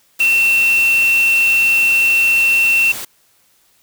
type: tone in noise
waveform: sine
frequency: 2700 Hz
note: E7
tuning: 41 cents sharp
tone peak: -10 dBFS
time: 0.2-2.92 s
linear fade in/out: 5 ms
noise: white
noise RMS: -27 dBFS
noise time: 0.19-3.05 s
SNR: +14 dB
effects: white hiss -56 dBFS RMS until 3.82 s